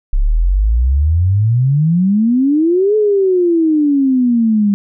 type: exponential two-way sweep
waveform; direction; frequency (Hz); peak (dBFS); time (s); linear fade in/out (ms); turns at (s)
sine; up then down; 32.7 to 433 to 199; -9; 0.13-4.74; 0; 2.96
effects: none